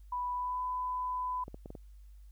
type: tone with pitch glide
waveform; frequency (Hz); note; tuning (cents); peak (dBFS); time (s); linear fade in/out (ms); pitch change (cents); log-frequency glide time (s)
sine; 987.8 to 1002.2; B5 to B5; 0 to +25; -32; 0.12-1.44; 5; +25; 0.33-0.61
type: clicks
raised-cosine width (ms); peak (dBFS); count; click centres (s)
2; -31; 5; 1.481 / 1.544 / 1.659 / 1.704 / 1.752
effects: added 50 Hz sine -50 dBFS peak until 2.31 s + white hiss -75 dBFS RMS until 2.31 s